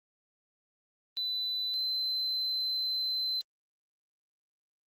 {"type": "tone pair in turn", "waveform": "sine", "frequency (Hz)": [3998, 4066], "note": ["B7", "B7"], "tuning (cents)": [20, 50], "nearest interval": "unison", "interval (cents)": 30, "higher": "second", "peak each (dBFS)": [-29, -27], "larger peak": "second", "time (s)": [[1.17, 1.74], [1.74, 3.41]], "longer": "second", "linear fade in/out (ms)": 0, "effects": ["tanh soft clip ceiling -27 dBFS", "Opus 32 kbps"]}